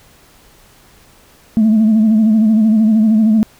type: tone with vibrato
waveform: sine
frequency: 218.4 Hz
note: A3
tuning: 13 cents flat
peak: -6 dBFS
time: 1.57-3.43 s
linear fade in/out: 0 ms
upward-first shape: sine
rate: 13 Hz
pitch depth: 59 cents each way
effects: tanh soft clip ceiling -5 dBFS + pink hiss -47 dBFS RMS until 3.59 s